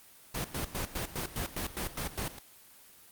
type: noise with tremolo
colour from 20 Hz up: pink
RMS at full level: -34 dBFS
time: 0.34-2.39 s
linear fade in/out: 10 ms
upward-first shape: square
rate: 4.9 Hz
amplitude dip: 80%
effects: white hiss -56 dBFS RMS until 3.11 s + Opus 24 kbps